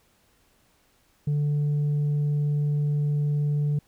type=tone with tanh clipping; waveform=sine; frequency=146.83 Hz; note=D3; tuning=in tune; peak=-22 dBFS; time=1.27-3.79 s; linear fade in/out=5 ms; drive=2 dB; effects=pink hiss -64 dBFS RMS until 3.87 s